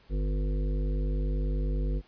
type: harmonic tone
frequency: 50 Hz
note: G1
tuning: 35 cents sharp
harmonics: 1 / 3 / 5 / 7 / 9 / 10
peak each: -26 / -36 / -40 / -43 / -45 / -46 dBFS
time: 0.09-2.02 s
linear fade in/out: 50 ms
effects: pink hiss -61 dBFS RMS until 2.07 s + resampled to 11025 Hz